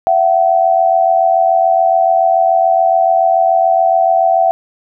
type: tone pair together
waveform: sine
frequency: 671 / 758 Hz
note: E5 / F#5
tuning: +31 / +42 cents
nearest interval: major second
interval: 211 cents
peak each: -11 dBFS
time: 0.07-4.51 s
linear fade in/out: 0 ms
effects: none